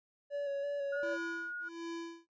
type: tone with vibrato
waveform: triangle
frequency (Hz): 566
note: C#5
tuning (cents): +36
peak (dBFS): -32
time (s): 0.3-1.18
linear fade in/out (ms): 50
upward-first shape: square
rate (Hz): 3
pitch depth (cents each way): 20
type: tone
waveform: sine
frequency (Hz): 1442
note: F#6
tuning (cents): -45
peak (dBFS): -38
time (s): 0.92-1.69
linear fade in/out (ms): 10
type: tone with tremolo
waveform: square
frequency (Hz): 335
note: E4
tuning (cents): +28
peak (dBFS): -39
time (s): 1.03-2.29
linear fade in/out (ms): 0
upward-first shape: sine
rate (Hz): 1.4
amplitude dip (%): 100
effects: resampled to 16000 Hz